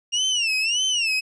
30% pulse tone with vibrato, 2794 Hz, F7, in tune, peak -17 dBFS, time 0.12-1.21 s, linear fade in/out 20 ms, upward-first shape sine, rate 1.7 Hz, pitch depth 170 cents each way, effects resampled to 22050 Hz

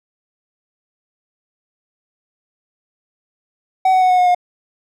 triangle tone with pitch steps, 754 / 746.2 / 738.5 / 730.8 / 723.3 / 715.8 Hz, F#5 / F#5 / F#5 / F#5 / F#5 / F5, +32 / +14 / -3 / -22 / -39 / +42 cents, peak -8 dBFS, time 3.85-4.348 s, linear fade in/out 5 ms, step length 83 ms, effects none

